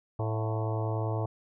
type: harmonic tone with a mistuned harmonic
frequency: 110.3 Hz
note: A2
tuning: 5 cents sharp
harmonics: 1 / 3 / 4 / 5 / 6 / 7 / 8 / 9 / 10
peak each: -29 / -39 / -38 / -41 / -39 / -43 / -41 / -46 / -46 dBFS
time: 0.19-1.26 s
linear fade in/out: 5 ms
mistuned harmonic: 7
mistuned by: -76 cents
effects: none